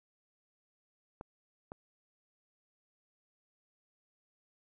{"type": "clicks", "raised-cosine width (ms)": 1, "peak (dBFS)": -29, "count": 2, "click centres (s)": [1.211, 1.719], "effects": []}